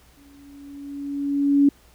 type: tone with exponential growth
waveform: sine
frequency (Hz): 282.6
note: C#4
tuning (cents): +34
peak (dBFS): -11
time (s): 0.17-1.69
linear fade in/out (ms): 5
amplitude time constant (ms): 330
effects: added 60 Hz sine -56 dBFS peak until 1.94 s + pink hiss -56 dBFS RMS until 1.94 s